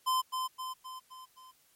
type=tone with echo; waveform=square; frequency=1030 Hz; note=C6; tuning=28 cents flat; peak=-27 dBFS; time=0.06-0.22 s; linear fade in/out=20 ms; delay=260 ms; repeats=5; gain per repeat=-5 dB; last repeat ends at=1.52 s; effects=white hiss -67 dBFS RMS until 1.75 s + MP3 64 kbps